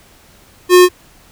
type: tone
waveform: square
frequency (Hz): 360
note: F#4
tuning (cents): -47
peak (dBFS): -4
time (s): 0.69-0.89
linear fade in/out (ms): 50
effects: pink hiss -46 dBFS RMS until 1.31 s